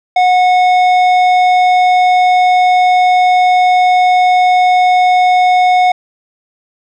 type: tone with tanh clipping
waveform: triangle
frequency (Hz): 730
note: F#5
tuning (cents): -24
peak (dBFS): -8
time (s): 0.16-5.92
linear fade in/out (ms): 5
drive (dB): 15
effects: none